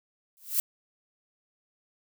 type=noise with exponential growth; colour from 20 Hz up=violet; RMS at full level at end=-22 dBFS; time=0.37-0.6 s; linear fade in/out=0 ms; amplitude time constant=48 ms; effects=none